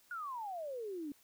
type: exponential sweep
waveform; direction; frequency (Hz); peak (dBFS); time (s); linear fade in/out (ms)
sine; down; 1475 to 277.2; -39; 0.11-1.12; 2
effects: white hiss -67 dBFS RMS until 1.23 s